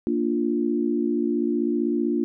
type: chord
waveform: sine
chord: Bb major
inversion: none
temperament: equal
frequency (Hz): 233.1 / 293.7 / 349.2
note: Bb3 / D4 / F4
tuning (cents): 0 / 0 / 0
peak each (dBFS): -25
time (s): 0.07-2.24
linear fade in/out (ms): 0
effects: none